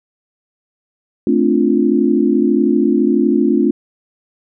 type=chord; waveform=sine; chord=D minor seventh; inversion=second; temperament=equal; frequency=220 / 261.6 / 293.7 / 349.2 Hz; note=A3 / C4 / D4 / F4; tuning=0 / 0 / 0 / 0 cents; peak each=-16 dBFS; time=1.27-3.71 s; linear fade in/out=2 ms; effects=none